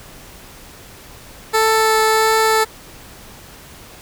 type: tone with vibrato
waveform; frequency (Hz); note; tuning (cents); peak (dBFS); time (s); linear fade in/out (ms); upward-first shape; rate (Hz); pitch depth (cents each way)
15% pulse; 440; A4; 0; -6; 1.53-2.65; 20; triangle; 1.5; 8
effects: pink hiss -40 dBFS RMS until 4.01 s